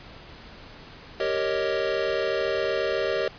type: chord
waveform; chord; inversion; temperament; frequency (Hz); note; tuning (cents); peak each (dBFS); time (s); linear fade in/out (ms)
square; Eb dominant seventh; first; equal; 392 / 466.2 / 554.4 / 622.3; G4 / Bb4 / Db5 / Eb5; 0 / 0 / 0 / 0; -30; 1.2-3.28; 2
effects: pink hiss -45 dBFS RMS until 3.38 s + resampled to 11025 Hz